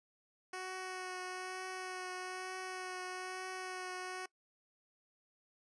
10% pulse tone with vibrato, 370 Hz, F#4, in tune, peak -33 dBFS, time 0.53-4.26 s, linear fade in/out 5 ms, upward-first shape triangle, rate 1.1 Hz, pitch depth 17 cents each way, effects noise-tail reverb RT60 0.1 s tail -22 dB re dry + resampled to 22050 Hz

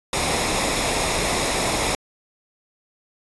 pink noise with comb filter, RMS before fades -22 dBFS, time 0.13-1.95 s, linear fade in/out 2 ms, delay 0.66 ms, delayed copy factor -0.5, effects resampled to 24000 Hz

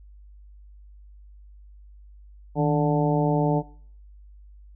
harmonic tone with a mistuned harmonic, 146.83 Hz, D3, in tune, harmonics 1 / 2 / 3 / 4 / 5 / 6, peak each -22 / -25 / -27 / -28 / -29 / -30 dBFS, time 2.55-3.63 s, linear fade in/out 50 ms, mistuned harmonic 1, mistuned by +97 cents, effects noise-tail reverb RT60 0.5 s tail -20 dB re dry + added 50 Hz sine -45 dBFS peak until 4.75 s

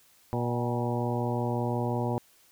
harmonic tone with a mistuned harmonic, 120.1 Hz, B2, 48 cents flat, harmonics 1 / 2 / 3 / 4 / 5 / 6 / 7 / 8, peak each -30 / -33 / -35 / -36 / -37 / -38 / -38 / -39 dBFS, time 0.33-2.18 s, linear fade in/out 0 ms, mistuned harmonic 6, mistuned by +81 cents, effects white hiss -61 dBFS RMS until 2.51 s

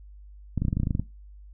clicks, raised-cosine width 5 ms, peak -13 dBFS, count 12, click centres 0.577 / 0.62 / 0.651 / 0.683 / 0.729 / 0.77 / 0.8 / 0.833 / 0.871 / 0.908 / 0.951 / 0.996 s, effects noise-tail reverb RT60 0.2 s tail -17 dB re dry + added 50 Hz sine -44 dBFS peak until 1.53 s

